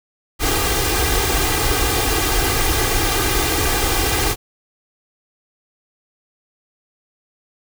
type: noise with comb filter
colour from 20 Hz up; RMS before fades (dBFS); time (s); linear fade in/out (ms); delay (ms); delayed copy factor
pink; -18; 0.39-4.36; 50; 2.5; +0.85
effects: none